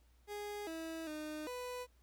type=tone with pitch steps; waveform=30% pulse; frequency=413.2 / 324.9 / 306 / 496.4 Hz; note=G#4 / E4 / D#4 / B4; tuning=-9 / -25 / -29 / +9 cents; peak=-39 dBFS; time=0.27-1.87 s; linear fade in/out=50 ms; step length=400 ms; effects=added 60 Hz sine -65 dBFS peak until 2.02 s + pink hiss -75 dBFS RMS until 2.02 s